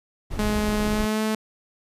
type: noise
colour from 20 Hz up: brown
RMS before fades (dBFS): -29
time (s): 0.3-1.07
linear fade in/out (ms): 20
type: tone with pitch glide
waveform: sawtooth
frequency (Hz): 210.9 to 217.3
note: G#3 to A3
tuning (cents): +27 to -21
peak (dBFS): -18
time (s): 0.39-1.35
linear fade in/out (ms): 2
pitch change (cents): +52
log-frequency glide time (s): 0.86-1.22
effects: resampled to 32000 Hz